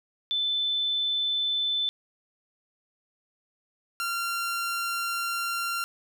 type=tone pair in turn; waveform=sine / sawtooth; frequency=3520 / 1379.7 Hz; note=A7 / F6; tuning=0 / -21 cents; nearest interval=octave + major third; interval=1621 cents; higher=first; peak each=-24 dBFS; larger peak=neither; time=0.31-1.89 / 4-5.84 s; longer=second; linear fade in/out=0 ms; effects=none